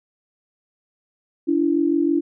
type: tone pair together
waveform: sine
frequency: 289.5 / 335.9 Hz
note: D4 / E4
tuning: -25 / +33 cents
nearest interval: minor third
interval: 258 cents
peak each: -19 dBFS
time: 1.47-2.21 s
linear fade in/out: 20 ms
effects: none